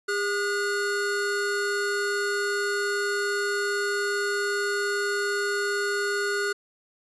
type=tone pair together; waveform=square; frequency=404.5 / 1449 Hz; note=G#4 / F#6; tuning=-46 / -37 cents; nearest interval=octave + minor seventh; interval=2209 cents; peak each=-28 / -28 dBFS; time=0.08-6.53 s; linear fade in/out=10 ms; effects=resampled to 22050 Hz